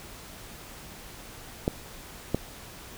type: clicks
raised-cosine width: 2 ms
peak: -10 dBFS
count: 2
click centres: 1.679 / 2.346 s
effects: pink hiss -45 dBFS RMS until 2.97 s